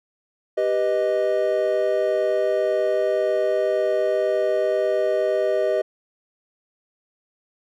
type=chord; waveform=triangle; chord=G augmented; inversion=none; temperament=equal; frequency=392 / 493.9 / 622.3 Hz; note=G4 / B4 / D#5; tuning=0 / 0 / 0 cents; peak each=-22 / -23 / -19 dBFS; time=0.57-5.82 s; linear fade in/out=10 ms; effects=none